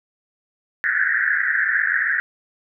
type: band-pass noise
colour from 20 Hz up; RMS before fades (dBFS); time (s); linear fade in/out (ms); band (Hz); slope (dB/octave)
pink; -20; 0.84-2.2; 0; 1500 to 1900; 96
effects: none